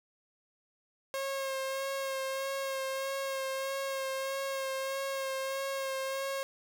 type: tone with vibrato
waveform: sawtooth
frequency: 539 Hz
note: C#5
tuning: 49 cents flat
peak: -29 dBFS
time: 1.14-6.43 s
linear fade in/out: 0 ms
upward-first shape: sine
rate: 1.6 Hz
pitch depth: 21 cents each way
effects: 11-bit